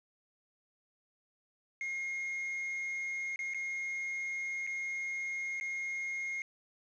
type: tone with dropouts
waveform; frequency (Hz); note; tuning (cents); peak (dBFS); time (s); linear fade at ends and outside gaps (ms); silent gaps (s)
triangle; 2143; C7; +41; -33; 1.81-6.42; 1; 3.36-3.391 / 3.537-3.545 / 4.667-4.673 / 5.6-5.61
effects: resampled to 16000 Hz + 10-bit